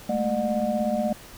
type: tone cluster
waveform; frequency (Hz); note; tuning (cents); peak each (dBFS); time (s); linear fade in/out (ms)
sine; 208.6 / 225.1 / 603 / 728; G#3 / A3 / D5 / F#5; +8 / +40 / +46 / -28; -29 / -27 / -26 / -30; 0.09-1.13; 5
effects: pink hiss -45 dBFS RMS until 1.37 s